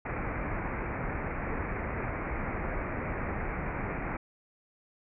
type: low-pass noise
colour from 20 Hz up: pink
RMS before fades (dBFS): -34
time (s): 0.05-4.17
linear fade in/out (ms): 5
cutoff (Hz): 2400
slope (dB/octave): 96
effects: none